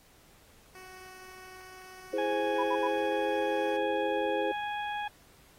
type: tone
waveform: 10% pulse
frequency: 372.1 Hz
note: F#4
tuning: 10 cents sharp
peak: -39 dBFS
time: 0.75-3.77 s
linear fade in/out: 2 ms
type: chord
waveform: sine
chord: E augmented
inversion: none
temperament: equal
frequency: 329.6 / 415.3 / 523.3 Hz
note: E4 / G#4 / B#4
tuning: 0 / 0 / 0 cents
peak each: -35 / -33 / -31 dBFS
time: 2.13-4.52 s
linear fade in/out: 5 ms
type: harmonic tone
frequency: 830.6 Hz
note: G#5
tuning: in tune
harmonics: 1 / 2 / 3 / 4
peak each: -33 / -39 / -43 / -45 dBFS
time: 2.18-5.08 s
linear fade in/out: 5 ms
type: tone bursts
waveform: sine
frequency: 987.8 Hz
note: B5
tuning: in tune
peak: -29 dBFS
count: 3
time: 2.58-2.879 s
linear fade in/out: 10 ms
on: 55 ms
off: 67 ms
effects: pink hiss -60 dBFS RMS until 5.58 s + AAC 48 kbps